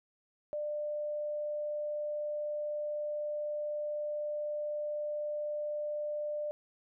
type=tone; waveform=sine; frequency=596 Hz; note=D5; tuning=25 cents sharp; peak=-33 dBFS; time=0.53-6.51 s; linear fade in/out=0 ms; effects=none